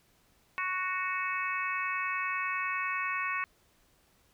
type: harmonic tone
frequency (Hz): 370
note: F#4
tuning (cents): 0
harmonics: 3 / 4 / 5 / 6 / 7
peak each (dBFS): -34 / -39 / -37 / -37 / -37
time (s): 0.58-3.44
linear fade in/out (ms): 0
effects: pink hiss -67 dBFS RMS until 4.33 s